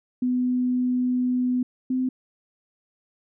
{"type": "tone pair in turn", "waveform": "sine", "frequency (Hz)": [250.2, 256.8], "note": ["B3", "C4"], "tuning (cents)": [23, -32], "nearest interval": "unison", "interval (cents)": 45, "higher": "second", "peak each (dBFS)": [-20, -21], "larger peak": "first", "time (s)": [[0.22, 1.63], [1.9, 2.09]], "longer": "first", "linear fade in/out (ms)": 5, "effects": []}